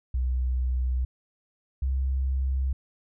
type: tone pair in turn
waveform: sine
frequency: 63 / 66.13 Hz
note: B1 / C2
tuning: +35 / +19 cents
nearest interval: minor second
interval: 84 cents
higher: second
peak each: -23 dBFS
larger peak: neither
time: 0.14-1.05 / 1.82-2.73 s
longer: neither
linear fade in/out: 5 ms
effects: none